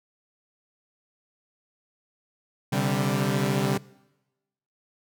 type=chord; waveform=sawtooth; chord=C suspended second; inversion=none; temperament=equal with one note detuned; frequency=130.81 / 144.81 / 196 Hz; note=C3 / D3 / G3; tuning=0 / -24 / 0 cents; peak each=-23 dBFS; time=2.72-3.78 s; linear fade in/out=10 ms; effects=noise-tail reverb RT60 1.0 s tail -22 dB re dry